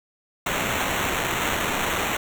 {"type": "noise with sample-and-hold", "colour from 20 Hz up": "white", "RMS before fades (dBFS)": -25, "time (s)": [0.46, 2.17], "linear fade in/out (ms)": 5, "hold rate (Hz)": 4900, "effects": []}